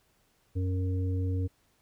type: harmonic tone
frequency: 92.5 Hz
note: F#2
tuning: in tune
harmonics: 1 / 3 / 5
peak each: -27 / -37 / -41 dBFS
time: 0.55-1.48 s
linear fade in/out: 20 ms
effects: pink hiss -69 dBFS RMS until 1.81 s